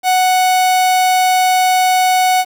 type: tone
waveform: 45% pulse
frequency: 740 Hz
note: F#5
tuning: in tune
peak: -10 dBFS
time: 0.03-2.45 s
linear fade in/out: 50 ms
effects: 7-bit